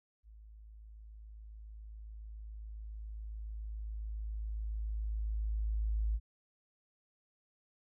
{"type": "tone with level ramp", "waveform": "sine", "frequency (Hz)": 53.6, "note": "A1", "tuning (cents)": -45, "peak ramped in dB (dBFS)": [-52, -29], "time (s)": [0.23, 6.2], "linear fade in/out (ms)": 50, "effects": []}